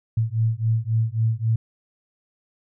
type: beating tone pair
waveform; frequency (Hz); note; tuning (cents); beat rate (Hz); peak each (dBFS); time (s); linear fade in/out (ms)
sine; 110.6 / 114.3; A2 / A#2; +9 / -34; 3.7; -22; 0.17-1.56; 5
effects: none